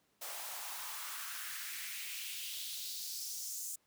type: noise with high-pass filter sweep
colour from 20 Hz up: white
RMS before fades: -43 dBFS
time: 0.21-3.76 s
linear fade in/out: 10 ms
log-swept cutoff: 630 to 7400 Hz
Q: 2.5
effects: pink hiss -75 dBFS RMS until 3.86 s + high-pass 100 Hz 12 dB/octave